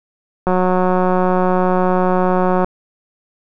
click train, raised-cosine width 1 ms, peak -3 dBFS, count 399, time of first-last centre 0.47-2.645 s, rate 183 Hz, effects none

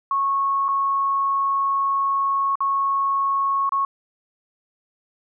sine tone with dropouts, 1100 Hz, C#6, 14 cents flat, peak -18 dBFS, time 0.11-3.85 s, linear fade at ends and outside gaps 2 ms, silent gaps 0.683-0.687 / 2.555-2.605 / 3.693-3.721 s, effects none

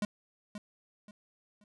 square tone with echo, 207.7 Hz, G#3, in tune, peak -30 dBFS, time 0.02-0.05 s, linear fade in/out 2 ms, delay 530 ms, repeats 3, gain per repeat -10 dB, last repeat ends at 1.64 s, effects resampled to 24000 Hz

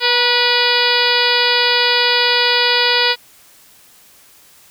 harmonic tone with a mistuned harmonic, 487.7 Hz, B4, 22 cents flat, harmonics 1 / 2 / 3 / 4 / 5 / 6 / 7 / 8 / 9 / 10, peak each -21 / -21 / -21 / -21 / -21 / -21 / -21 / -21 / -21 / -21 dBFS, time 0-3.16 s, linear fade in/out 50 ms, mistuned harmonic 2, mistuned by -30 cents, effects white hiss -47 dBFS RMS until 4.7 s

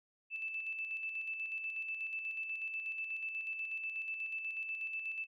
sine tone with tremolo, 2637 Hz, E7, in tune, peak -36 dBFS, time 0.3-5.27 s, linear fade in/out 50 ms, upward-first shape square, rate 8.2 Hz, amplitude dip 40%, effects none

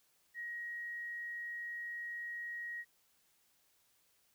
sine tone, 1892 Hz, A#6, 25 cents sharp, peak -40 dBFS, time 0.34-2.85 s, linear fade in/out 50 ms, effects white hiss -73 dBFS RMS until 4.34 s

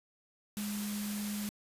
sine tone in noise, 207 Hz, G#3, 5 cents flat, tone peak -35 dBFS, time 0.57-1.49 s, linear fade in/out 0 ms, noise white, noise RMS -42 dBFS, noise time 0.57-1.49 s, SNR +4 dB, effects resampled to 32000 Hz

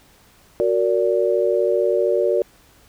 sine chord, Gb augmented, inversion none, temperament just, 370 / 462.5 / 578.1 Hz, Gb4 / Bb4 / D5, 0 / -14 / -27 cents, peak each -20 dBFS, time 0.6-2.42 s, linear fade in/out 0 ms, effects pink hiss -53 dBFS RMS until 2.88 s

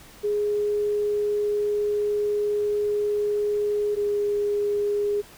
sine tone pair in turn, 415.3 / 411.2 Hz, G#4 / G#4, 0 / -17 cents, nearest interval unison, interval 17 cents, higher first, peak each -21 dBFS, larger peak neither, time 0.23-3.96 / 3.96-5.22 s, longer first, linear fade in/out 20 ms, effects pink hiss -48 dBFS RMS until 5.37 s

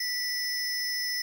square tone pair together, 1964 / 5225 Hz, B6 / E8, -10 / -16 cents, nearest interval octave + perfect fourth, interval 1694 cents, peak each -33 / -31 dBFS, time 0-1.22 s, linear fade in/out 5 ms, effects 9-bit

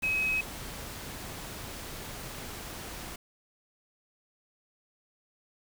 sine tone in noise, 2547 Hz, D#7, 40 cents sharp, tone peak -26 dBFS, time 0.03-0.41 s, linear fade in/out 5 ms, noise pink, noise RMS -41 dBFS, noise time 0.02-3.16 s, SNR +12 dB, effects none

